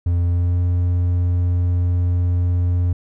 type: tone with pitch glide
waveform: triangle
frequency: 86.8 to 88.37 Hz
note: F2 to F2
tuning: -10 to +21 cents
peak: -13 dBFS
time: 0.06-2.93 s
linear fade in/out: 5 ms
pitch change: +31 cents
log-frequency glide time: 0.23-0.58 s
effects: none